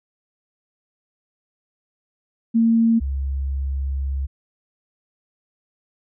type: tone pair in turn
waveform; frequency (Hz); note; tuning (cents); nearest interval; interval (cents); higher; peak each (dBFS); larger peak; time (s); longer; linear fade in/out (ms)
sine; 228.2 / 68.06; A#3 / C#2; -37 / -31; octave + major sixth; 2094; first; -13 / -21; first; 2.54-3 / 3-4.27; second; 20
effects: none